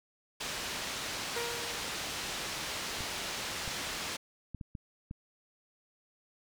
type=low-pass noise; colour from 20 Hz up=white; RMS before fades=-38 dBFS; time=0.4-4.17 s; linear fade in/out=10 ms; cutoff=5200 Hz; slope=12 dB/octave
type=tone with exponential decay; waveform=sawtooth; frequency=472.5 Hz; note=A#4; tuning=23 cents sharp; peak=-29 dBFS; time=1.36-2.28 s; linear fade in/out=5 ms; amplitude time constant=200 ms
type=clicks; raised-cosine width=5 ms; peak=-28 dBFS; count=6; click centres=3.007 / 3.678 / 4.547 / 4.612 / 4.752 / 5.111 s
effects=none